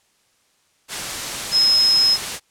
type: tone in noise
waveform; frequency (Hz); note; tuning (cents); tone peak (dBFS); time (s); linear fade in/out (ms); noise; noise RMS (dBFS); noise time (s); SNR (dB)
sine; 5140; E8; -45; -12; 1.51-2.18; 50; white; -26; 0.88-2.4; +11
effects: white hiss -62 dBFS RMS until 2.5 s + low-pass 9000 Hz 12 dB/octave